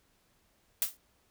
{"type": "noise with exponential decay", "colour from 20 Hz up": "blue", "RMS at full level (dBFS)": -25, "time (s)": [0.82, 0.97], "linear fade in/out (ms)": 1, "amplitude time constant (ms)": 31, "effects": ["pink hiss -70 dBFS RMS until 1.3 s"]}